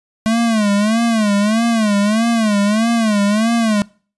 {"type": "tone with vibrato", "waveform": "square", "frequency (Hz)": 216.9, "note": "A3", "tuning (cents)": -25, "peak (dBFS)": -13, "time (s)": [0.26, 3.82], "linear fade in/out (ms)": 0, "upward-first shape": "sine", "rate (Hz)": 1.6, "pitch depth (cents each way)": 130, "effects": ["noise-tail reverb RT60 0.4 s tail -23 dB re dry", "resampled to 24000 Hz"]}